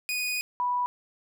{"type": "tone pair in turn", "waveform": ["sawtooth", "sine"], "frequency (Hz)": [2478, 983.4], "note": ["D#7", "B5"], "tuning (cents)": [-8, -8], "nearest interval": "octave + major third", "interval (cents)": 1600, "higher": "first", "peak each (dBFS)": -24, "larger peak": "neither", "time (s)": [[0.09, 0.41], [0.6, 0.86]], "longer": "first", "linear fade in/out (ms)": 0, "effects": []}